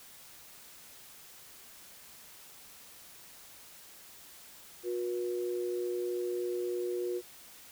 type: tone pair together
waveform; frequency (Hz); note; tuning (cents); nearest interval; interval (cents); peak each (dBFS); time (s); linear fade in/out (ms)
sine; 360.8 / 484; F#4 / B4; -44 / -35; perfect fourth; 509; -32 / -38; 4.83-7.22; 50
effects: white hiss -53 dBFS RMS until 7.71 s